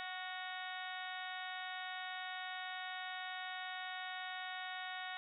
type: harmonic tone with a mistuned harmonic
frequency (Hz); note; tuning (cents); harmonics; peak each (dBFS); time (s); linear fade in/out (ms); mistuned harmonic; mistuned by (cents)
370.9; F#4; +4; 2 / 3 / 4 / 5 / 6 / 7 / 8 / 9 / 10; -47 / -53 / -49 / -48 / -53 / -58 / -55 / -56 / -52; 0-5.17; 0; 4; -32
effects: none